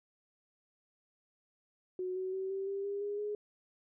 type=tone with pitch steps; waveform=sine; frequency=367.7 / 374.3 / 381.1 / 388 / 395 / 402.1 / 409.4 / 416.8 Hz; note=F#4 / F#4 / G4 / G4 / G4 / G4 / G#4 / G#4; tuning=-11 / +20 / -49 / -18 / +13 / +44 / -25 / +6 cents; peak=-34 dBFS; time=1.99-3.35 s; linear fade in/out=2 ms; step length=170 ms; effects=none

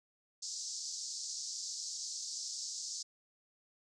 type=band-pass noise; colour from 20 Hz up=pink; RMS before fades=-42 dBFS; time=0.42-3.03 s; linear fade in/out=10 ms; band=4600 to 7400 Hz; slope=48 dB/octave; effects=resampled to 22050 Hz

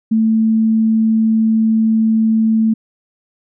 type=tone; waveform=sine; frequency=221.7 Hz; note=A3; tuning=13 cents sharp; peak=-10 dBFS; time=0.11-2.74 s; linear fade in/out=10 ms; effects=none

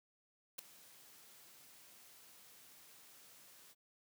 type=noise with ADSR envelope; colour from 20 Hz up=white; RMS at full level=-41 dBFS; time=0.58-3.75 s; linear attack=11 ms; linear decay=4 ms; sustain=-20 dB; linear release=40 ms; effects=high-pass 100 Hz 12 dB/octave

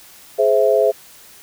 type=chord; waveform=sine; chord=Ab augmented; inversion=none; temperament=equal with one note detuned; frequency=420.9 / 523.3 / 659.3 Hz; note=Ab4 / C5 / E5; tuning=+23 / 0 / 0 cents; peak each=-16 dBFS; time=0.38-0.92 s; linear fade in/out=20 ms; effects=white hiss -44 dBFS RMS until 1.42 s

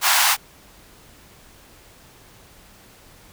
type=high-pass noise; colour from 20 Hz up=pink; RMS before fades=-17 dBFS; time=0.01-0.37 s; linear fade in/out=50 ms; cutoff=750 Hz; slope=48 dB/octave; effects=pink hiss -49 dBFS RMS until 3.32 s

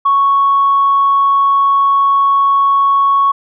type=tone; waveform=sine; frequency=1108.7 Hz; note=C#6; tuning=in tune; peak=-7 dBFS; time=0.05-3.32 s; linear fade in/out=10 ms; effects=tanh soft clip ceiling -3 dBFS

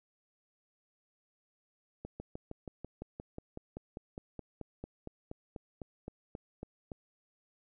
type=slowing click train; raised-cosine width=2 ms; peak=-28 dBFS; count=24; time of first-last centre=2.05-6.918 s; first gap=150 ms; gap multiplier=1.03; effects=none

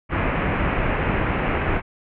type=low-pass noise; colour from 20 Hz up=pink; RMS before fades=-22 dBFS; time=0.09-1.82 s; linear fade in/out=50 ms; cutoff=2600 Hz; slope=48 dB/octave; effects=none

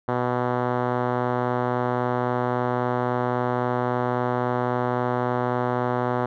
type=tone with low-pass filter; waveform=5% pulse; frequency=123.7 Hz; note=B2; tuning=3 cents sharp; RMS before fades=-24 dBFS; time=0.08-6.26 s; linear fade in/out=5 ms; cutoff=1100 Hz; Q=0.74; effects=none

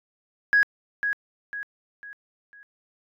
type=tone with echo; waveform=sine; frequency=1661.2 Hz; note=G#6; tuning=in tune; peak=-14 dBFS; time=0.53-0.63 s; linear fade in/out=0 ms; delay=500 ms; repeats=4; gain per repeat=-8 dB; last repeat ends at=2.63 s; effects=tanh soft clip ceiling -11 dBFS

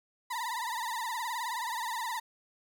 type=tone with vibrato; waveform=35% pulse; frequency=944 Hz; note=A#5; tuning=22 cents sharp; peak=-31 dBFS; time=0.3-2.2 s; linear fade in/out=10 ms; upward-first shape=triangle; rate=19 Hz; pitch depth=140 cents each way; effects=none

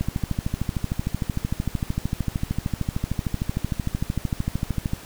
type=click train; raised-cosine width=5 ms; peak=-11 dBFS; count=66; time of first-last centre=0.01-4.934 s; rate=13.2 Hz; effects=pink hiss -42 dBFS RMS until 5.05 s

